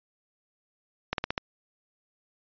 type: slowing click train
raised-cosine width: 0.3 ms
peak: -11 dBFS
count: 5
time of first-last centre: 1.13-1.379 s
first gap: 52 ms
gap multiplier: 1.12
effects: resampled to 11025 Hz